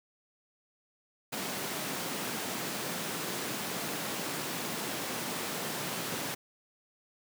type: high-pass noise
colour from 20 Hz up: pink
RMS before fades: -36 dBFS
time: 1.32-6.35 s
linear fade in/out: 10 ms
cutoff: 150 Hz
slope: 24 dB/octave
effects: none